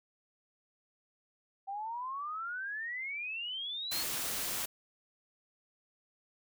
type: exponential sweep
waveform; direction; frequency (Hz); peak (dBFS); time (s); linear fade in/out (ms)
sine; up; 770 to 4433; -36; 1.67-4.04; 20
type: noise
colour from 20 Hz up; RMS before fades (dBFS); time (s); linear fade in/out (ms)
white; -36; 3.91-4.66; 10
effects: none